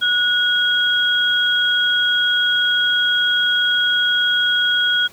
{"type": "tone pair together", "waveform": "sine", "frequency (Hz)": [1461, 3293], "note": ["F#6", "G#7"], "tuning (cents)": [-22, -15], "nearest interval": "octave + major second", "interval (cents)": 1407, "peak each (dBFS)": -17, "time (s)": [0.01, 5.08], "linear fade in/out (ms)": 20, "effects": ["pink hiss -45 dBFS RMS until 5.12 s", "high-pass 100 Hz 12 dB/octave"]}